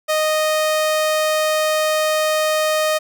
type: tone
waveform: sawtooth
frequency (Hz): 620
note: D#5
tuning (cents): -6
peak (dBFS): -12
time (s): 0.08-2.99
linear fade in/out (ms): 20
effects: none